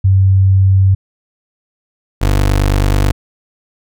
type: tone pair in turn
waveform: sine / 25% pulse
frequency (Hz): 95.9 / 49.24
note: G2 / G1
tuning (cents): -37 / +8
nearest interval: octave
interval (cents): 1155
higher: first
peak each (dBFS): -6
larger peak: neither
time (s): 0.04-0.95 / 2.21-3.12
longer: neither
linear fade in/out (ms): 10
effects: none

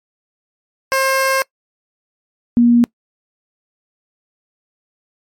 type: tone pair in turn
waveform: 15% pulse / sine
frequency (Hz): 533 / 238.1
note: C5 / A#3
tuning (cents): +32 / +37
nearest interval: octave + major second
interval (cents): 1395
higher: first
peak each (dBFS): -7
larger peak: neither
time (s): 0.92-1.42 / 2.57-2.84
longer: first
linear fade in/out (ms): 0
effects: noise-tail reverb RT60 0.1 s tail -24 dB re dry + MP3 64 kbps

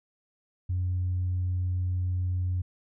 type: tone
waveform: sine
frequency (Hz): 90.7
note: F#2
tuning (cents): -34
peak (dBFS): -24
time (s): 0.69-2.62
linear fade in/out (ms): 10
effects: tanh soft clip ceiling -22 dBFS

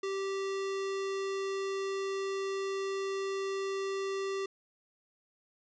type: tone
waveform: square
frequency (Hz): 389.9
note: G4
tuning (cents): -9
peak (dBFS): -33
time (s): 0.03-4.46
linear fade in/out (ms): 5
effects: resampled to 16000 Hz

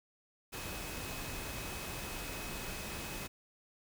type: tone in noise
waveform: sine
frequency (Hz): 2548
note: D#7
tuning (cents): +41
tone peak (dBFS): -50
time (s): 0.52-3.28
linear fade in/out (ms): 20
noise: pink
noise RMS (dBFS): -42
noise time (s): 0.52-3.28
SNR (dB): -11
effects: none

